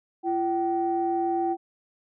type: tone pair together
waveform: sine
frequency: 341.2 / 769 Hz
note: F4 / G5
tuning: -40 / -33 cents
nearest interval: octave + major second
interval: 1407 cents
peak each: -25 dBFS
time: 0.23-1.57 s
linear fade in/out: 50 ms
effects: tanh soft clip ceiling -15 dBFS